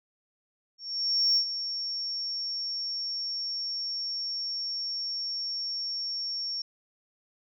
sine tone with ADSR envelope, 5490 Hz, F8, 31 cents flat, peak -19 dBFS, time 0.78-6.62 s, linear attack 580 ms, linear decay 86 ms, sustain -11 dB, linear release 4 ms, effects tanh soft clip ceiling -15 dBFS

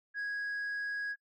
sine tone, 1656 Hz, G#6, 5 cents flat, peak -31 dBFS, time 0.14-1.16 s, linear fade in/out 50 ms, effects noise-tail reverb RT60 0.1 s tail -25 dB re dry + tanh soft clip ceiling -33 dBFS

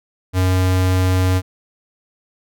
square tone, 92.5 Hz, F#2, in tune, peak -14 dBFS, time 0.33-1.42 s, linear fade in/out 50 ms, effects none

